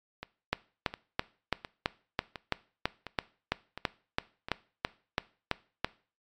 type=two click trains; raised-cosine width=0.3 ms; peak=-22 / -10 dBFS; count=7 / 17; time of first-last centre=0.23-4.485 / 0.53-5.846 s; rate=1.41 / 3.01 Hz; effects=noise-tail reverb RT60 0.4 s tail -20 dB re dry + MP3 96 kbps